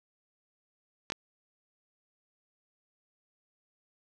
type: clicks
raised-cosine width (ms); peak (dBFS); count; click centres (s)
0.2; -15; 2; 1.101 / 1.121
effects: none